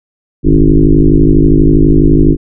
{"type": "tone with frequency modulation", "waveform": "sine", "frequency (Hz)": 150, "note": "D3", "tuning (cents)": 37, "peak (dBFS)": -3, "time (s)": [0.43, 2.37], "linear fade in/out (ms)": 50, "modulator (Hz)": 52.2, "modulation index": 4, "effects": []}